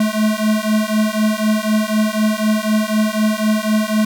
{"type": "beating tone pair", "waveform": "square", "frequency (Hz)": [213.5, 217.5], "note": ["G#3", "A3"], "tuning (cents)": [48, -20], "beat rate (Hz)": 4, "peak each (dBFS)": -18, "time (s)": [0, 4.05], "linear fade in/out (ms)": 5, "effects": []}